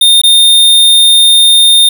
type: tone with dropouts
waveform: square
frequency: 3640 Hz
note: A#7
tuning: 42 cents flat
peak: -3 dBFS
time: 0.01-1.89 s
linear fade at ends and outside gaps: 5 ms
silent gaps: 0.216-0.235 s
effects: none